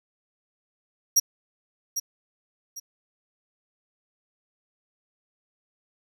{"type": "tone with echo", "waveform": "40% pulse", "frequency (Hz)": 5680, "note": "F8", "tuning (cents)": 28, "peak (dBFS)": -14, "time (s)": [1.16, 1.2], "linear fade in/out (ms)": 10, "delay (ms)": 800, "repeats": 2, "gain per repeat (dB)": -10, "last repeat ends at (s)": 2.8, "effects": []}